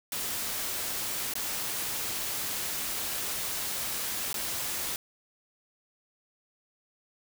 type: noise with dropouts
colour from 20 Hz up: white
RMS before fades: -33 dBFS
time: 0.12-4.96 s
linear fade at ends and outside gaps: 1 ms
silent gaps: 1.337-1.354 / 4.329-4.342 s
effects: none